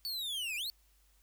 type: linear two-way sweep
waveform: 45% pulse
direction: down then up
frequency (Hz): 4536 to 2349 to 4536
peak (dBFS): -35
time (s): 0.05-0.7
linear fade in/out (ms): 0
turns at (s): 0.56
effects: added 50 Hz sine -66 dBFS peak until 1.22 s + white hiss -71 dBFS RMS until 1.22 s